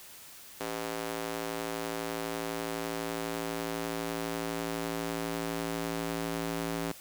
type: tone with high-pass filter sweep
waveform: square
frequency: 56 Hz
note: A1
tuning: 31 cents sharp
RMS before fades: -35 dBFS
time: 0.6-6.92 s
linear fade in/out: 5 ms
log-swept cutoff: 390 to 230 Hz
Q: 1
effects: white hiss -50 dBFS RMS until 7 s